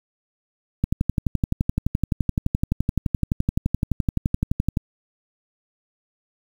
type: click train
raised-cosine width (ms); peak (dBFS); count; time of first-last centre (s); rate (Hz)
5; -7; 47; 0.84-4.772; 11.7
effects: 7-bit